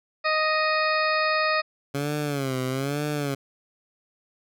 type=harmonic tone; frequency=622.3 Hz; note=D#5; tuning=in tune; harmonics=1 / 2 / 3 / 4 / 6 / 7 / 8; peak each=-26 / -25 / -27 / -29 / -38 / -33 / -36 dBFS; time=0.24-1.62 s; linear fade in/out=20 ms
type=tone with vibrato; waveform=15% pulse; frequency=138.59 Hz; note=C#3; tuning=in tune; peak=-19 dBFS; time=1.94-3.35 s; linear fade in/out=10 ms; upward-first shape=sine; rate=1.1 Hz; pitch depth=130 cents each way
effects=none